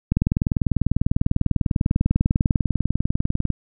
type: click train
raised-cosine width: 5 ms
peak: -6 dBFS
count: 69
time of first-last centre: 0.12-3.503 s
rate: 20.1 Hz
effects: none